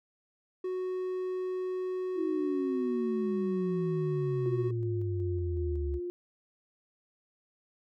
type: tone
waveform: triangle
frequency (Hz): 369.3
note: F#4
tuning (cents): -3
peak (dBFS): -29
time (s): 0.64-4.71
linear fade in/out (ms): 5
type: exponential sweep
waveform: sine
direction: down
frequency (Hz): 334.9 to 68.8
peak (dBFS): -30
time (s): 2.15-6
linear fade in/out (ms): 50
type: tone with tremolo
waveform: sine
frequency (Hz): 353.2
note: F4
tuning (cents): +20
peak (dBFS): -33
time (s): 4.46-6.1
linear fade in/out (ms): 0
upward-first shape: square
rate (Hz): 2.7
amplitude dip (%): 25
effects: none